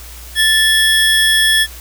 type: tone pair together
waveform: square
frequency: 1760 / 3343 Hz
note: A6 / G#7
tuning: 0 / +11 cents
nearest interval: major seventh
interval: 1111 cents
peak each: -13 dBFS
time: 0.35-1.67 s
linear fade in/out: 50 ms
effects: added 60 Hz sine -33 dBFS peak until 1.8 s + white hiss -36 dBFS RMS until 1.8 s